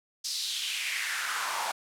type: noise with high-pass filter sweep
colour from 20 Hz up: pink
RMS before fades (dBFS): -32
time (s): 0.24-1.72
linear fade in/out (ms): 10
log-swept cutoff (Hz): 5100 to 810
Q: 3.2
effects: low-pass 11000 Hz 12 dB/octave